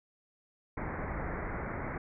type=low-pass noise; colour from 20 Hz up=pink; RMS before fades=-37 dBFS; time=0.77-1.98 s; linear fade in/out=5 ms; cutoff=2200 Hz; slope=96 dB/octave; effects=none